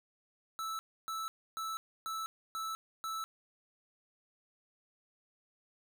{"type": "tone bursts", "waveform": "square", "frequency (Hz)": 1314, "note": "E6", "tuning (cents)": -6, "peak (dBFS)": -37, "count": 6, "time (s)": [0.59, 3.24], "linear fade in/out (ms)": 0, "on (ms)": 200, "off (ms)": 290, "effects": []}